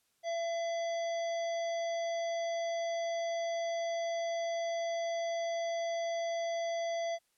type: harmonic tone with a mistuned harmonic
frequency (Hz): 673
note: E5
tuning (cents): +36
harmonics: 1 / 3 / 5 / 7 / 9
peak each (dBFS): -32 / -45 / -49 / -53 / -51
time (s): 0.23-7.19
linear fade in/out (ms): 50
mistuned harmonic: 9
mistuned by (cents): -18
effects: white hiss -75 dBFS RMS until 7.37 s + low-pass 12000 Hz 12 dB/octave